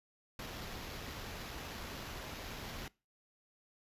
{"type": "noise with sample-and-hold", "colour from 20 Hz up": "pink", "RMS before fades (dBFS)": -45, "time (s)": [0.39, 2.88], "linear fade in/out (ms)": 2, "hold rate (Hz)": 8820, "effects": ["noise-tail reverb RT60 0.3 s tail -23 dB re dry", "resampled to 32000 Hz"]}